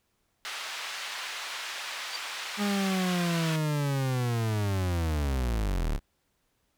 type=band-pass noise; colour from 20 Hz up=white; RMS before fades=-37 dBFS; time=0.45-3.56 s; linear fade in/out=0 ms; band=910 to 3600 Hz; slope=12 dB/octave
type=tone with exponential growth; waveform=sine; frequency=4632 Hz; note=D8; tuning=25 cents flat; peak=-29 dBFS; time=2.06-2.16 s; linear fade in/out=1 ms; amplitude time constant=20 ms
type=linear sweep; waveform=40% pulse; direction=down; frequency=207.7 to 32.96 Hz; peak=-25 dBFS; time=2.57-6 s; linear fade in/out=50 ms
effects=pink hiss -74 dBFS RMS until 6.77 s